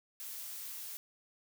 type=noise; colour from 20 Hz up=blue; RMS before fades=-44 dBFS; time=0.2-0.97 s; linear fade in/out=0 ms; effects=none